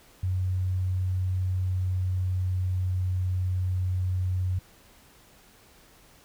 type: tone with pitch glide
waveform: sine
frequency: 92.5 to 91.91 Hz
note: F#2 to F#2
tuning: 0 to -11 cents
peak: -24 dBFS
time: 0.23-4.59 s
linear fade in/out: 5 ms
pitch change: -11 cents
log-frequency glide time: 1.36-3.12 s
effects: pink hiss -56 dBFS RMS until 6.24 s